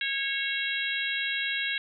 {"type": "harmonic tone", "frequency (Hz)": 548, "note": "C#5", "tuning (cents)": -20, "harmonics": [3, 4, 5, 6, 7], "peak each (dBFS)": [-32, -33, -34, -35, -35], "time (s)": [0.01, 1.78], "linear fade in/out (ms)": 2, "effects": []}